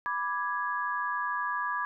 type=chord; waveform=sine; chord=G# diminished; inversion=first; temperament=equal; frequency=987.8 / 1174.7 / 1661.2 Hz; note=B5 / D6 / G#6; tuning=0 / 0 / 0 cents; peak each=-33 dBFS; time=0.06-1.85 s; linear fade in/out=0 ms; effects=none